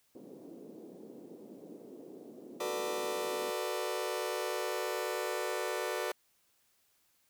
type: band-pass noise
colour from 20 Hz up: white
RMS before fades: -50 dBFS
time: 0.15-3.5 s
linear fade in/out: 0 ms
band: 220 to 420 Hz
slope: 24 dB/octave
type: chord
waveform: sawtooth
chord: B minor seventh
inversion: second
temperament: just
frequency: 370.4 / 444.5 / 493.9 / 592.7 Hz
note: F#4 / A4 / B4 / D5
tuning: +2 / +18 / 0 / +16 cents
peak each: -35 dBFS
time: 2.6-6.12 s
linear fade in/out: 5 ms
effects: white hiss -72 dBFS RMS until 7.29 s